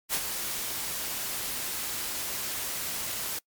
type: noise with ADSR envelope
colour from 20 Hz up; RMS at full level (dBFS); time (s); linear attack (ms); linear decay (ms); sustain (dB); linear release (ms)
white; -26; 0.09-3.39; 51; 55; -7; 7
effects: noise-tail reverb RT60 0.1 s tail -26 dB re dry + MP3 96 kbps